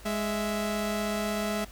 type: tone pair together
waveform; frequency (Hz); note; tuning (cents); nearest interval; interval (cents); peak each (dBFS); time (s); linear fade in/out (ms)
sawtooth; 207.7 / 659.4; G#3 / E5; 0 / 0; octave + minor sixth; 2000; -26 / -28; 0.05-1.65; 10
effects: added 50 Hz sine -46 dBFS peak until 1.71 s + pink hiss -51 dBFS RMS until 1.71 s